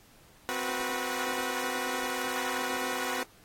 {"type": "tone cluster", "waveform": "10% pulse", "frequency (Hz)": [258.3, 367.2, 485.9], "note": ["C4", "F#4", "B4"], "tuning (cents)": [-22, -13, -28], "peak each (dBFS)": -27, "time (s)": [0.49, 3.23], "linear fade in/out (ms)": 0, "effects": ["pink hiss -59 dBFS RMS until 3.44 s", "AAC 48 kbps"]}